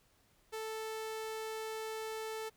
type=tone; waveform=sawtooth; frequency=440 Hz; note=A4; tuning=in tune; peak=-35 dBFS; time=0.52-2.5 s; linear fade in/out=20 ms; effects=pink hiss -70 dBFS RMS until 2.56 s